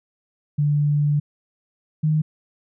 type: tone pair in turn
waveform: sine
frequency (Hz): 146.83 / 154.46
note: D3 / D#3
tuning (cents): 0 / -12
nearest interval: minor second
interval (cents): 88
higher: second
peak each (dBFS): -16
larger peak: neither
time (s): 0.58-1.2 / 2.03-2.22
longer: first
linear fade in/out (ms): 10
effects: none